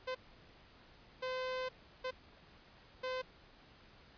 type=tone bursts at uneven times; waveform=sawtooth; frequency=513 Hz; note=C5; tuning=34 cents flat; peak=-33 dBFS; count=4; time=0.07-0.15 / 1.22-1.69 / 2.04-2.11 / 3.03-3.22 s; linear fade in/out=10 ms; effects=pink hiss -61 dBFS RMS until 4.17 s + resampled to 11025 Hz